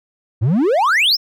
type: exponential sweep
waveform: triangle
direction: up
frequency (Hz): 98 to 5588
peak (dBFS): -10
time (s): 0.41-1.17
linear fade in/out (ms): 20
effects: none